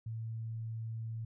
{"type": "tone", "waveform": "sine", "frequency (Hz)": 112.7, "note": "A2", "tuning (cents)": 42, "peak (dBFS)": -37, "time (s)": [0.06, 1.25], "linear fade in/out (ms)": 5, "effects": []}